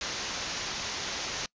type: low-pass noise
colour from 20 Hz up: white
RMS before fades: -35 dBFS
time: 0.01-1.46 s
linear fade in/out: 2 ms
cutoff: 6700 Hz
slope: 96 dB/octave
effects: noise-tail reverb RT60 0.1 s tail -24 dB re dry + resampled to 16000 Hz